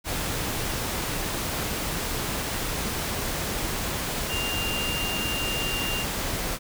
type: tone in noise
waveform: sine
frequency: 2794 Hz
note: F7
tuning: in tune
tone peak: -29 dBFS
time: 4.28-6.06 s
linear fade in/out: 50 ms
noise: pink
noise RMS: -29 dBFS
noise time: 0.04-6.59 s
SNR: -3 dB
effects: none